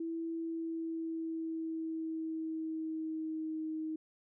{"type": "tone with pitch glide", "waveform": "sine", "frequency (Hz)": [329.6, 314.7], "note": ["E4", "D#4"], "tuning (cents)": [0, 20], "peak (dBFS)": -35, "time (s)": [0, 3.96], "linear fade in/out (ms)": 5, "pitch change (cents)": -80, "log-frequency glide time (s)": [0.32, 3.66], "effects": []}